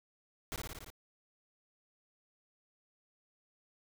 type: noise with echo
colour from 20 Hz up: pink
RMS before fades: -39 dBFS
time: 0.52-0.56 s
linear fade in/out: 0 ms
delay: 57 ms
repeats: 6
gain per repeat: -2 dB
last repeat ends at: 0.902 s
effects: none